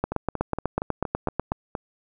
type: two click trains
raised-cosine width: 1 ms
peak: -9 / -14 dBFS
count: 13 / 8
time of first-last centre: 0.04-1.52 / 0.12-1.752 s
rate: 8.11 / 4.29 Hz
effects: none